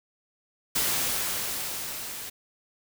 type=noise with level ramp; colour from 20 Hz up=white; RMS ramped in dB=-25 to -38 dBFS; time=0.75-2.3 s; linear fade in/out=10 ms; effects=none